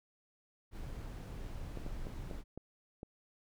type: noise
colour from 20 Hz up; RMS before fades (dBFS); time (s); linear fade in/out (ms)
brown; -43; 0.71-2.44; 50
type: clicks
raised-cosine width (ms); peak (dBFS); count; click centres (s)
2; -31; 6; 1.773 / 1.864 / 2.069 / 2.312 / 2.576 / 3.031
effects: none